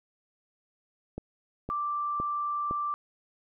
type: click train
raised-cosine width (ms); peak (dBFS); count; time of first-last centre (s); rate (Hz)
2; -22; 4; 1.18-2.711; 1.96
type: tone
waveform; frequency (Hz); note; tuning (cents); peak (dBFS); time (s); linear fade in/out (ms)
sine; 1175; D6; +1; -28; 1.7-2.94; 0
effects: none